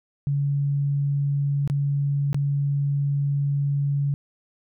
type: tone with dropouts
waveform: sine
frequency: 141.6 Hz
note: C#3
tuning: 37 cents sharp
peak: -20 dBFS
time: 0.27-4.14 s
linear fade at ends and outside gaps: 0 ms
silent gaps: 1.676-1.699 / 2.33-2.345 s
effects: none